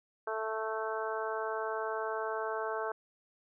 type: harmonic tone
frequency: 220 Hz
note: A3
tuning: in tune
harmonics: 2 / 3 / 4 / 5 / 6 / 7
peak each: -37 / -39 / -40 / -41 / -42 / -42 dBFS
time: 0.27-2.92 s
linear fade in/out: 5 ms
effects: none